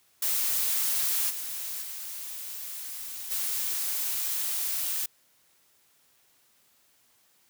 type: noise with level steps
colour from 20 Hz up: blue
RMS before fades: -27 / -35 / -38 / -30 dBFS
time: 0.22-5.06 s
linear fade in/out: 5 ms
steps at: 1.29 / 1.81 / 3.3 s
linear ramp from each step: 20 ms
effects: white hiss -65 dBFS RMS until 7.49 s + high-pass 60 Hz 12 dB/octave